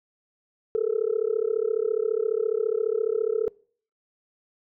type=tone with amplitude modulation; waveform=sine; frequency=441.2 Hz; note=A4; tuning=5 cents sharp; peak=-17 dBFS; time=0.75-3.48 s; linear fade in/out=0 ms; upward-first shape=sine; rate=34.6 Hz; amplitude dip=100%; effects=noise-tail reverb RT60 0.5 s tail -26 dB re dry + tanh soft clip ceiling -14 dBFS